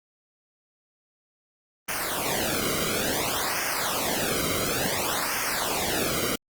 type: noise with flanger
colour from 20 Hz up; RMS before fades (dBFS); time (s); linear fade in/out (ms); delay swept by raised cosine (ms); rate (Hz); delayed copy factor
pink; -27; 1.88-6.36; 10; 0.25 to 1.16; 0.57; -0.9
effects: Opus 24 kbps